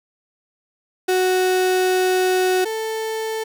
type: tone pair in turn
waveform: 35% pulse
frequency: 370 / 441.9 Hz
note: F#4 / A4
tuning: 0 / +7 cents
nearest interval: minor third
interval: 307 cents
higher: second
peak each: -14 / -21 dBFS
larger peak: first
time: 1.08-2.65 / 2.65-3.44 s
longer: first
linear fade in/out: 10 ms
effects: none